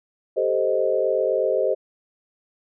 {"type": "chord", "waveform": "sine", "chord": "A half-diminished seventh", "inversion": "third", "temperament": "equal", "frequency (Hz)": [392, 440, 523.3, 622.3], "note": ["G4", "A4", "C5", "Eb5"], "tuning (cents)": [0, 0, 0, 0], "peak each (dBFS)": [-25, -26, -22, -24], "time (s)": [0.36, 1.75], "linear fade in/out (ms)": 20, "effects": []}